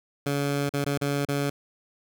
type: tone with dropouts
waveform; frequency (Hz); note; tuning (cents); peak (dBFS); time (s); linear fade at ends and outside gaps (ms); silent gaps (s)
15% pulse; 142; C#3; +42; -18; 0.26-1.5; 5; 0.693-0.737 / 0.845-0.862 / 0.977-1.013 / 1.252-1.286
effects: none